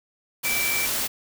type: tone in noise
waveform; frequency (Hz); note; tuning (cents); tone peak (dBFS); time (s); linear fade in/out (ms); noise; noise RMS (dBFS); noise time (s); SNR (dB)
sine; 2327; D7; -17; -25; 0.44-0.87; 20; white; -26; 0.43-1.08; -2
effects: none

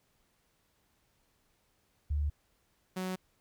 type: tone pair in turn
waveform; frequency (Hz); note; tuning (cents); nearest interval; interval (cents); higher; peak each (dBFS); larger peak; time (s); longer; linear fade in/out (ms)
sine / sawtooth; 73.42 / 185.54; D2 / F#3; 0 / +5; octave + major third; 1605; second; -28 / -30; first; 2.1-2.3 / 2.96-3.16; neither; 10
effects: pink hiss -73 dBFS RMS until 3.4 s

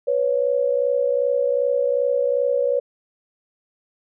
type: tone pair together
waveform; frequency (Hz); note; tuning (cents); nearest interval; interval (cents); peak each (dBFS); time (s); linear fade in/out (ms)
sine; 493.9 / 556.5; B4 / C#5; 0 / +7; major second; 207; -20; 0.07-2.8; 10
effects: none

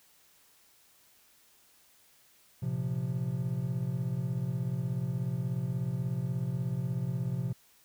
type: chord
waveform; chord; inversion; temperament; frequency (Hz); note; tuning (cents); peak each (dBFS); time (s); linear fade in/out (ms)
triangle; Bb suspended second; none; equal with one note detuned; 114.27 / 130.81 / 174.61; Bb2 / C3 / F3; -34 / 0 / 0; -35 / -30 / -34; 2.62-7.53; 10
effects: white hiss -63 dBFS RMS until 7.84 s

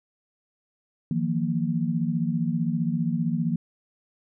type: chord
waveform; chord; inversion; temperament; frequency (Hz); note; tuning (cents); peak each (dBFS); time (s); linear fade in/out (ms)
sine; Eb suspended second; none; equal with one note detuned; 159.38 / 174.61 / 233.1; Eb3 / F3 / Bb3; +42 / 0 / 0; -27; 1.11-3.56; 2
effects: none

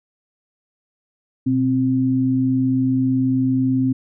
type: tone pair together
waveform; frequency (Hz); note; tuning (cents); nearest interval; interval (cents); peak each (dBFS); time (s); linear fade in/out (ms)
sine; 123.47 / 261.6; B2 / C4; 0 / 0; octave + minor second; 1300; -22 / -16; 1.46-3.93; 10
effects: none

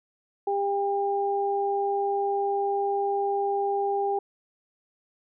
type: tone pair together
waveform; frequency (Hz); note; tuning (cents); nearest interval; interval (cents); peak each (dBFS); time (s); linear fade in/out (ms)
sine; 399.7 / 800; G4 / G5; +34 / +35; octave; 1201; -26; 0.47-4.19; 5
effects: none

